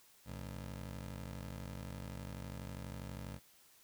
25% pulse ring-modulated tone, 92.5 Hz, F#2, in tune, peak -37 dBFS, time 0.25-3.4 s, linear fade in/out 50 ms, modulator 26.1 Hz, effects white hiss -65 dBFS RMS until 3.83 s

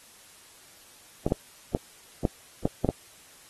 clicks, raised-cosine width 2 ms, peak -9 dBFS, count 7, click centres 1.265 / 1.321 / 1.749 / 2.252 / 2.655 / 2.847 / 2.889 s, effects white hiss -53 dBFS RMS until 3.49 s + AAC 32 kbps

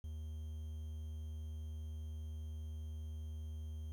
triangle tone with quantisation, 77.5 Hz, D#2, 6 cents flat, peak -40 dBFS, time 0.04-3.92 s, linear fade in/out 0 ms, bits 11, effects none

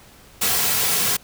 white noise with comb filter, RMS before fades -20 dBFS, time 0.41-1.17 s, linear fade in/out 10 ms, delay 3.3 ms, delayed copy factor -0.5, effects pink hiss -48 dBFS RMS until 1.23 s

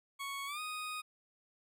20% pulse tone with pitch glide, 1108.7 to 1244.5 Hz, C#6 to D#6, 0 to 0 cents, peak -34 dBFS, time 0.19-1.02 s, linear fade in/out 20 ms, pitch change +200 cents, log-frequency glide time 0.46-0.6 s, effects none

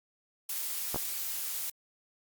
blue noise, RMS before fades -35 dBFS, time 0.49-1.7 s, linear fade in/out 5 ms
clicks, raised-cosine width 1 ms, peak -19 dBFS, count 2, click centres 0.945 / 0.96 s
effects Opus 48 kbps

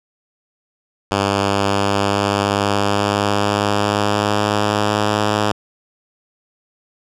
5% pulse tone with pitch glide, 99.4 to 104.95 Hz, G2 to G#2, +25 to +19 cents, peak -4 dBFS, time 1.11-5.52 s, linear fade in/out 5 ms, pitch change +94 cents, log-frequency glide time 1.39-5.13 s, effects low-pass 7000 Hz 12 dB/octave

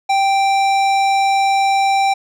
triangle tone with hard clipping, 784 Hz, G5, in tune, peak -14 dBFS, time 0.09-2.14 s, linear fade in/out 10 ms, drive 18 dB, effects none

